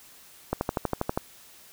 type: click train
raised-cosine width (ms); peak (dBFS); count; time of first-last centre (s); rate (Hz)
1; -11; 9; 0.53-1.175; 12.4
effects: white hiss -52 dBFS RMS until 1.72 s